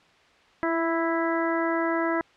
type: harmonic tone with a mistuned harmonic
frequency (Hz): 330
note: E4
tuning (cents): +2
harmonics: 1 / 2 / 3 / 4 / 5 / 6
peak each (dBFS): -26 / -29 / -31 / -32 / -33 / -34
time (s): 0.63-2.21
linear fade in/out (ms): 0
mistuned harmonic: 1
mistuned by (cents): +15
effects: white hiss -57 dBFS RMS until 2.36 s + low-pass 3000 Hz 12 dB/octave

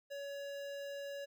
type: tone with notch filter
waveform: square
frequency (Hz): 563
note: C#5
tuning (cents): +27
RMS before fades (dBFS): -44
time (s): 0.1-1.26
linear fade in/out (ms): 20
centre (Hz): 10000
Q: 1
effects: none

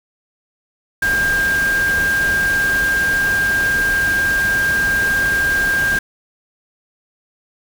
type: tone in noise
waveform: sine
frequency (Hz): 1600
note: G6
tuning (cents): +35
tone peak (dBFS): -14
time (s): 1.02-5.99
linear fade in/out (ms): 5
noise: pink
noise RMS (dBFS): -26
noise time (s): 1.02-5.99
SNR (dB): +9
effects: none

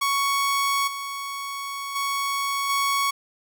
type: tone with level steps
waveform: sawtooth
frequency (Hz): 1113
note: C#6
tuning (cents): +7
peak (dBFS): -17 / -26 / -20 / -17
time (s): 0.01-3.11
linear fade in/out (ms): 10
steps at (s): 0.87 / 1.95 / 2.69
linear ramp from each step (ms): 10
effects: none

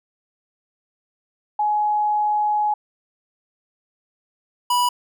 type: tone pair in turn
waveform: sine / square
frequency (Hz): 841 / 980.1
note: G#5 / B5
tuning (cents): +22 / -13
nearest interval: minor third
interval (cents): 265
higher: second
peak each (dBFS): -17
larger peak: neither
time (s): 1.59-2.74 / 4.7-4.89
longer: first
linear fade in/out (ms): 5
effects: none

